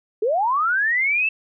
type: linear sweep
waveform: sine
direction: up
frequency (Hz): 400.4 to 2673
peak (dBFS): -17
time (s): 0.22-1.29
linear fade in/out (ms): 5
effects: none